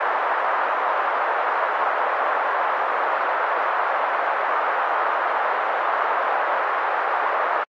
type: band-pass noise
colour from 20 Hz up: white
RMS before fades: -22 dBFS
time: 0-7.64 s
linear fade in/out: 10 ms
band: 570 to 1400 Hz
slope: 24 dB/octave
effects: AAC 48 kbps